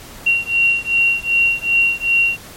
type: beating tone pair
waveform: sine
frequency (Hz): 2750 / 2752.6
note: F7 / F7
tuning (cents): -27 / -26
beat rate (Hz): 2.6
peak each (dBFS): -16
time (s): 0.26-2.37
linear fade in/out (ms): 10
effects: pink hiss -37 dBFS RMS until 2.56 s + MP3 64 kbps